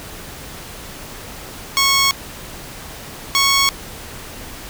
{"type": "tone pair in turn", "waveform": "10% pulse", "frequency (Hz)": [1100, 1104.9], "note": ["C#6", "C#6"], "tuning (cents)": [-14, -6], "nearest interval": "unison", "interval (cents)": 8, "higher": "second", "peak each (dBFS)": -4, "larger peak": "neither", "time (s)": [[1.77, 2.11], [3.35, 3.69]], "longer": "neither", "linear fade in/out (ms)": 0, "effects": ["pink hiss -34 dBFS RMS until 4.69 s"]}